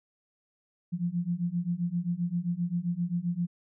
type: beating tone pair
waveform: sine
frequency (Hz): 170 / 177.6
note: F3 / F3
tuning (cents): -46 / +29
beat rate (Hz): 7.6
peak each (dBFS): -31 / -30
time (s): 0.92-3.47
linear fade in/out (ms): 20
effects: none